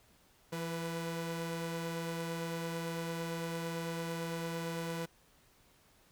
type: tone pair together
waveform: sawtooth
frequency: 167.6 / 493.9 Hz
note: E3 / B4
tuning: +29 / 0 cents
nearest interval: octave + perfect fifth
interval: 1871 cents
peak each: -34 / -37 dBFS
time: 0.52-5.06 s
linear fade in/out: 10 ms
effects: pink hiss -66 dBFS RMS until 6.11 s